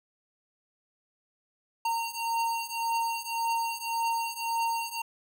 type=beating tone pair; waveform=square; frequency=919 / 920.8 Hz; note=A#5 / A#5; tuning=-25 / -22 cents; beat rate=1.8 Hz; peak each=-33 / -31 dBFS; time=1.85-5.02 s; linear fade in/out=5 ms; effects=none